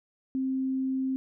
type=tone; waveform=sine; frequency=263.5 Hz; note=C4; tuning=12 cents sharp; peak=-26 dBFS; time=0.35-1.16 s; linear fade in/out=0 ms; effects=none